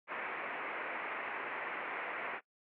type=low-pass noise; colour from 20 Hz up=white; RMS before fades=-40 dBFS; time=0.07-2.41 s; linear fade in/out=50 ms; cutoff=2400 Hz; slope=48 dB/octave; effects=noise-tail reverb RT60 0.1 s tail -21 dB re dry + high-pass 400 Hz 12 dB/octave